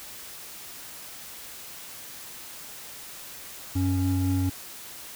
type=tone pair together; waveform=triangle; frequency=93.64 / 276.5 Hz; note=F#2 / C#4; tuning=+21 / -4 cents; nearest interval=octave + perfect fifth; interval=1875 cents; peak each=-22 / -24 dBFS; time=3.75-4.5 s; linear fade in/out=10 ms; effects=white hiss -42 dBFS RMS until 5.15 s